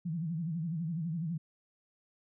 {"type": "tone with vibrato", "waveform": "sine", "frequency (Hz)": 164.81, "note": "E3", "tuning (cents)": 0, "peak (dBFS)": -32, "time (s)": [0.05, 1.38], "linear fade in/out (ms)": 10, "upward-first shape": "sine", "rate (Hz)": 12, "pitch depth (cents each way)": 130, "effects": []}